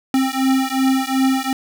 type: beating tone pair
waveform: square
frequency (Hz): 263.2 / 265.9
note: C4 / C4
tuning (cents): +10 / +28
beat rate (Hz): 2.7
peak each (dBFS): -19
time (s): 0.14-1.53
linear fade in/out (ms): 2
effects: none